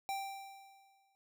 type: tone with exponential decay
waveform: square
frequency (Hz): 784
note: G5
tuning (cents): 0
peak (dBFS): -35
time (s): 0.09-1.15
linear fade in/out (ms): 0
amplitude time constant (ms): 230
effects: none